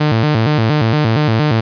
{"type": "tone with vibrato", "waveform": "sawtooth", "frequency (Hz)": 130, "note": "C3", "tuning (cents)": -11, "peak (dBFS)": -7, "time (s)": [0, 1.61], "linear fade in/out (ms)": 10, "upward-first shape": "square", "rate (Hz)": 4.3, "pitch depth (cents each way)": 260, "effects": ["resampled to 11025 Hz", "8-bit"]}